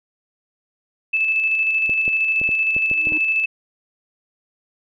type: tone with tremolo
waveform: sine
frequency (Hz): 2623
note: E7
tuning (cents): -9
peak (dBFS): -15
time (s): 1.13-3.46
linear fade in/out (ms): 10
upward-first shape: square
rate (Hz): 13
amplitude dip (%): 30
type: clicks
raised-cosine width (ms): 2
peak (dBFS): -18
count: 8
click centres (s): 1.895 / 2.079 / 2.415 / 2.491 / 2.765 / 2.914 / 3.071 / 3.122
type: tone with exponential growth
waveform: triangle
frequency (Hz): 311.1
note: D#4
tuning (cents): 0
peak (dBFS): -24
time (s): 2.82-3.18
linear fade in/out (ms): 5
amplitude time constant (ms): 77
effects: none